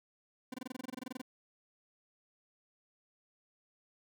40% pulse tone bursts, 255.5 Hz, C4, 41 cents flat, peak -38 dBFS, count 16, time 0.52-1.216 s, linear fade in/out 5 ms, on 21 ms, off 24 ms, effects none

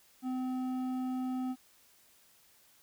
sine tone with hard clipping, 256.1 Hz, C4, 37 cents flat, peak -34 dBFS, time 0.22-1.56 s, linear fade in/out 50 ms, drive 8 dB, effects white hiss -64 dBFS RMS until 2.82 s

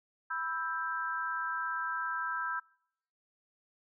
sine chord, E minor, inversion second, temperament equal with one note detuned, 987.8 / 1318.5 / 1580.7 Hz, B5 / E6 / G6, 0 / 0 / +14 cents, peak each -39 / -36 / -36 dBFS, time 0.3-2.6 s, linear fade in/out 10 ms, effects noise-tail reverb RT60 0.7 s tail -26 dB re dry

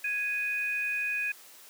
sine tone pair together, 1661.2 / 2489 Hz, G#6 / D#7, 0 / 0 cents, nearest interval perfect fifth, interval 700 cents, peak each -34 / -29 dBFS, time 0.04-1.32 s, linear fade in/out 5 ms, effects white hiss -52 dBFS RMS until 1.69 s + high-pass 300 Hz 12 dB/octave

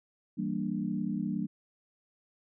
sine chord, E half-diminished seventh, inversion none, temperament equal, 164.81 / 196 / 233.1 / 293.7 Hz, E3 / G3 / Bb3 / D4, 0 / 0 / 0 / 0 cents, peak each -38 / -33 / -35 / -37 dBFS, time 0.37-1.47 s, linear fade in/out 20 ms, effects none

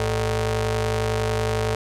sawtooth ring-modulated tone, 165.7 Hz, E3, 9 cents sharp, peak -14 dBFS, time 0-1.75 s, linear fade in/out 2 ms, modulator 274 Hz, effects low-pass 10000 Hz 12 dB/octave

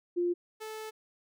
sine / sawtooth tone pair in turn, 350.4 / 435.8 Hz, F4 / A4, +6 / -17 cents, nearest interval major third, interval 377 cents, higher second, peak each -26 / -35 dBFS, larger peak first, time 0.16-0.34 / 0.6-0.91 s, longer second, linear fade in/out 20 ms, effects none

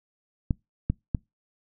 clicks, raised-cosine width 5 ms, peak -11 dBFS, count 3, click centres 0.508 / 0.9 / 1.148 s, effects noise-tail reverb RT60 0.2 s tail -26 dB re dry

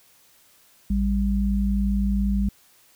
sine tone pair together, 55.96 / 198.5 Hz, A1 / G3, +30 / +22 cents, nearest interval octave + minor seventh, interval 2192 cents, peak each -22 dBFS, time 0.9-2.49 s, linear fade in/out 5 ms, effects white hiss -57 dBFS RMS until 2.95 s

